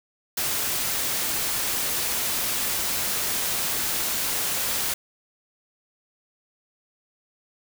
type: noise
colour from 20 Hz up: white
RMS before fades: -26 dBFS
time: 0.37-4.94 s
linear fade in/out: 5 ms
effects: none